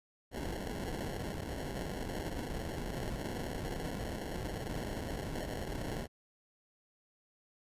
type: noise with sample-and-hold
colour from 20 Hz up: pink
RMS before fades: -39 dBFS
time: 0.31-6.08 s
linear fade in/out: 50 ms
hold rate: 1225 Hz
effects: resampled to 32000 Hz